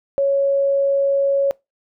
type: tone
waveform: sine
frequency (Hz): 554.4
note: C#5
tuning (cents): 0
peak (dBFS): -14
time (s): 0.18-1.51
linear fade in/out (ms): 0
effects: noise-tail reverb RT60 0.2 s tail -23 dB re dry